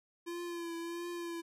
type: tone with vibrato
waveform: square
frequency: 341.3 Hz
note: F4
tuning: 40 cents flat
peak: -39 dBFS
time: 0.26-1.42 s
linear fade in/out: 20 ms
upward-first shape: triangle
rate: 1.5 Hz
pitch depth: 39 cents each way
effects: resampled to 32000 Hz